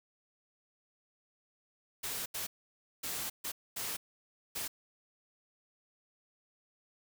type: noise bursts at uneven times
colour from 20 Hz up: white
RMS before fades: -38 dBFS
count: 6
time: 2.03-2.26 / 2.34-2.47 / 3.03-3.3 / 3.44-3.52 / 3.76-3.97 / 4.55-4.68 s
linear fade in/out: 10 ms
effects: none